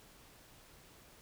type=silence; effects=pink hiss -60 dBFS RMS until 1.21 s